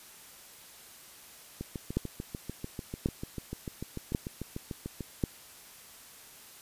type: two click trains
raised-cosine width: 3 ms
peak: -14 / -23 dBFS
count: 4 / 24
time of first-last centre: 1.97-5.238 / 1.61-5.007 s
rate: 0.918 / 6.77 Hz
effects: white hiss -52 dBFS RMS until 6.61 s + resampled to 32000 Hz